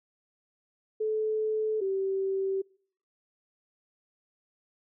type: tone pair in turn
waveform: sine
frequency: 433.6 / 386.3 Hz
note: A4 / G4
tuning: -25 / -25 cents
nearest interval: major second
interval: 200 cents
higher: first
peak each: -26 dBFS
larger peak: neither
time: 1-1.81 / 1.81-2.62 s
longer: neither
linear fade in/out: 10 ms
effects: noise-tail reverb RT60 0.6 s tail -26 dB re dry